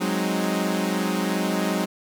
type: chord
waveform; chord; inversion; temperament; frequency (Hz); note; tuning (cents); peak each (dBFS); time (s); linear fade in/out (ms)
sawtooth; Ab dominant seventh; third; equal; 185 / 207.7 / 261.6 / 311.1; Gb3 / Ab3 / C4 / Eb4; 0 / 0 / 0 / 0; -22 / -23 / -27 / -25; 0-1.86; 20
effects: none